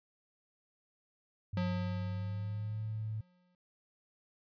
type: tone with pitch glide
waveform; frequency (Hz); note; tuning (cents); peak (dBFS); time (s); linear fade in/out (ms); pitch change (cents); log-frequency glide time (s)
sine; 99.6 to 108.61; G2 to A2; +28 to -22; -35; 1.53-3.21; 5; +150; 2.13-2.83
type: tone with exponential decay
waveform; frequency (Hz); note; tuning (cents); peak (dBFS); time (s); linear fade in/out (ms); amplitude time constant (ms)
square; 179.7; F3; +50; -32; 1.57-3.55; 2; 430
effects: resampled to 11025 Hz